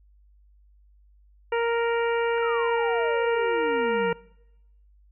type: harmonic tone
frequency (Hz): 466.2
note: A#4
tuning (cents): 0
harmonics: 1 / 2 / 3 / 4 / 5 / 6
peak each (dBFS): -23 / -29 / -33 / -35 / -37 / -39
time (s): 1.52-4.13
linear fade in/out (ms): 5
type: exponential sweep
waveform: sine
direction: down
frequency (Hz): 1439 to 171.6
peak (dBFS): -31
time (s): 2.38-4.13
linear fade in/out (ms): 0
effects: noise-tail reverb RT60 0.9 s tail -23 dB re dry + added 50 Hz sine -54 dBFS peak until 5.11 s